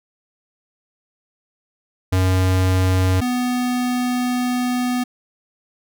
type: tone pair in turn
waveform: square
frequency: 93 / 248.1 Hz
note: F#2 / B3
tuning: +9 / +8 cents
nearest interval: octave + perfect fourth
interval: 1699 cents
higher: second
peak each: -15 / -19 dBFS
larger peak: first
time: 2.12-3.21 / 3.21-5.04 s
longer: second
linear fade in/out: 10 ms
effects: none